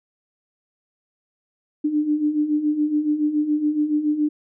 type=beating tone pair; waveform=sine; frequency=294.8 / 301.9 Hz; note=D4 / D4; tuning=+7 / +48 cents; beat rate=7.1 Hz; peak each=-25 / -19 dBFS; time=1.84-4.29 s; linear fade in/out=10 ms; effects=none